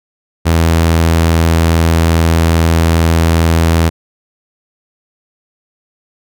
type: tone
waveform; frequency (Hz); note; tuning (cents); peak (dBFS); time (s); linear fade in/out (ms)
sawtooth; 82.41; E2; 0; -4; 0.45-3.9; 20
effects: none